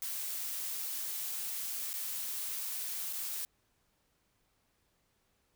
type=noise with dropouts; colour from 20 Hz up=blue; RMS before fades=-38 dBFS; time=0.02-3.45 s; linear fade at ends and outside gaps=0 ms; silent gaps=1.931-1.939 / 3.127-3.133 s; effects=pink hiss -75 dBFS RMS until 5.55 s